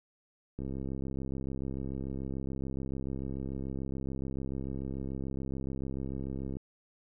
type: click train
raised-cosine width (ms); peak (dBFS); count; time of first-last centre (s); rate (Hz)
3; -25; 401; 0.59-6.569; 66.9
effects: none